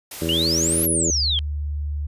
white noise, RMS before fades -34 dBFS, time 0.11-0.86 s, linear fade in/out 5 ms
harmonic tone, 82.1 Hz, E2, 6 cents flat, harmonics 1 / 2 / 3 / 4 / 5 / 6 / 7, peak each -29 / -28 / -31 / -26 / -30 / -36 / -33 dBFS, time 0.21-1.11 s, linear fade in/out 10 ms
sine exponential two-way sweep, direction up then down, 2780 to 11860 to 3127 Hz, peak -19 dBFS, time 0.29-1.39 s, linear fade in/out 0 ms, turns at 0.85 s
sine tone with pitch glide, 73.9 to 73.43 Hz, D2 to D2, +11 to 0 cents, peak -23 dBFS, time 1.09-2.07 s, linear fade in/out 10 ms, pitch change -11 cents, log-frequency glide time 1.39-1.67 s
effects resampled to 32000 Hz

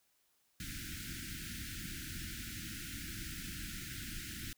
pink band-stop noise, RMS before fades -44 dBFS, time 0.6-4.53 s, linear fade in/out 2 ms, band 340 to 1400 Hz, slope 96 dB/octave, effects white hiss -75 dBFS RMS until 4.57 s

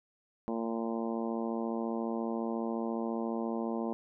harmonic tone, 114.4 Hz, A#2, 32 cents flat, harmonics 2 / 3 / 4 / 5 / 6 / 7 / 8 / 9, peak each -34 / -38 / -40 / -42 / -44 / -45 / -46 / -47 dBFS, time 0.48-3.93 s, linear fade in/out 0 ms, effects none

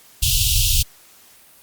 pink band-stop noise, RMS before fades -17 dBFS, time 0.22-0.83 s, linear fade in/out 10 ms, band 130 to 2700 Hz, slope 96 dB/octave, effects white hiss -49 dBFS RMS until 1.62 s + Opus 48 kbps

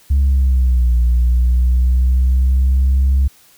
sine linear two-way sweep, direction down then up, 70.2 to 59.4 to 67.5 Hz, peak -8 dBFS, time 0.1-3.28 s, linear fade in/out 10 ms, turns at 0.95 s, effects tanh soft clip ceiling -8 dBFS + white hiss -49 dBFS RMS until 3.57 s

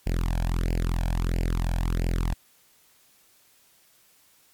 sawtooth tone with flanger, 42.61 Hz, F1, 42 cents flat, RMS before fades -25 dBFS, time 0.06-2.34 s, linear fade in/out 10 ms, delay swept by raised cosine 0.4 to 1.26 ms, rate 1.5 Hz, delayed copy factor +1, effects white hiss -60 dBFS RMS until 4.53 s + MP3 96 kbps

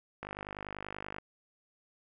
click train, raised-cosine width 0.5 ms, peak -24 dBFS, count 49, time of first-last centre 0.23-1.184 s, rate 50.3 Hz, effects none

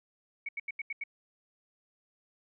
sine tone bursts, 2235 Hz, C#7, 14 cents sharp, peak -33 dBFS, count 6, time 0.46-1.038 s, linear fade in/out 5 ms, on 28 ms, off 82 ms, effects none

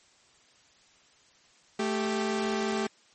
sawtooth tone pair together, 219.1 / 392 Hz, A3 / G4, -7 / 0 cents, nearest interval minor seventh, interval 1007 cents, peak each -26 dBFS, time 1.79-2.87 s, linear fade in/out 5 ms, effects white hiss -61 dBFS RMS until 3.14 s + MP3 32 kbps

